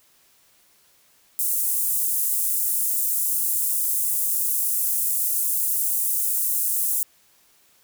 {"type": "high-pass noise", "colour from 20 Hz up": "pink", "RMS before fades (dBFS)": -23, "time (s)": [1.39, 7.03], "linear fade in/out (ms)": 0, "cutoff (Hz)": 9400, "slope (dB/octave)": 24, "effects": ["white hiss -59 dBFS RMS until 7.83 s"]}